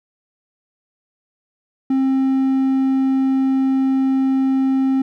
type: tone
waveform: triangle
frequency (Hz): 266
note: C4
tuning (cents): +29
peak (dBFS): -12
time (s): 1.9-5.02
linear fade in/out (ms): 5
effects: none